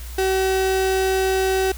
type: tone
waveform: 35% pulse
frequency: 380.4 Hz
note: F#4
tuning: 48 cents sharp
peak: -16 dBFS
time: 0.18-1.72 s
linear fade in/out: 5 ms
effects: added 60 Hz sine -31 dBFS peak until 1.77 s + white hiss -41 dBFS RMS until 1.77 s